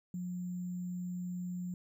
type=tone with sample-and-hold; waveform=sine; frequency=178.8 Hz; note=F3; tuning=41 cents sharp; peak=-36 dBFS; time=0.14-1.74 s; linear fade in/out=2 ms; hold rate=7350 Hz; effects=none